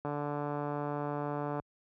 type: click train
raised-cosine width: 1 ms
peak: -22 dBFS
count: 227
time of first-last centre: 0.05-1.598 s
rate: 146 Hz
effects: high-pass 60 Hz 12 dB/octave